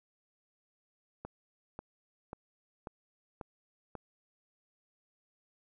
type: click train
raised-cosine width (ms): 1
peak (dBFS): -27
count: 6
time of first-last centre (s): 1.25-3.953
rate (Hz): 1.85
effects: none